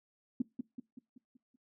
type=tone with echo; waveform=sine; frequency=250 Hz; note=B3; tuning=21 cents sharp; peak=-27 dBFS; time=0.4-0.42 s; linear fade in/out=5 ms; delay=190 ms; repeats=6; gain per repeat=-6 dB; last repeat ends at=1.56 s; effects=noise-tail reverb RT60 0.2 s tail -20 dB re dry